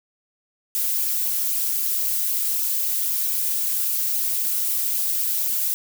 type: noise with flanger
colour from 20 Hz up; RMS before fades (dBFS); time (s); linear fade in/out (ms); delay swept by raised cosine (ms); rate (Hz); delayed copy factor
violet; -23; 0.75-5.74; 0; 0.52 to 5.92; 3.8; -0.85
effects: none